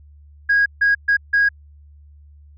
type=tone bursts at uneven times; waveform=sine; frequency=1643 Hz; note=G#6; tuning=19 cents flat; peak=-11 dBFS; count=4; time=0.49-0.66 / 0.81-0.95 / 1.08-1.17 / 1.33-1.49 s; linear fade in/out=10 ms; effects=tanh soft clip ceiling -9 dBFS + added 73 Hz sine -43 dBFS peak until 2.57 s